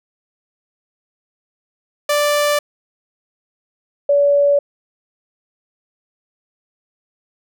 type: tone pair in turn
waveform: sawtooth / sine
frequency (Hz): 587.3 / 571.2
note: D5 / D5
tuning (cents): 0 / -48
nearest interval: unison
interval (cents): 48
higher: first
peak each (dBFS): -10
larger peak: neither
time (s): 2.09-2.59 / 4.09-4.59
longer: neither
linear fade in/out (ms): 5
effects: none